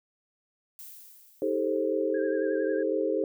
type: noise with exponential decay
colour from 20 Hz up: violet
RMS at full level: -43 dBFS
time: 0.79-2.27 s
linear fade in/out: 0 ms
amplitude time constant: 320 ms
type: chord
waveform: sine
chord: A half-diminished seventh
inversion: second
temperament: just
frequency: 316.8 / 396 / 440 / 528 Hz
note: Eb4 / G4 / A4 / C5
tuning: +31 / +18 / 0 / +16 cents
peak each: -31 / -30 / -30 / -30 dBFS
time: 1.42-3.24 s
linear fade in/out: 2 ms
type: tone with vibrato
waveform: sine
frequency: 1618 Hz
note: G#6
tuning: 46 cents flat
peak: -40 dBFS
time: 2.14-2.83 s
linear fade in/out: 5 ms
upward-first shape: sine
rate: 11 Hz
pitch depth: 51 cents each way
effects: none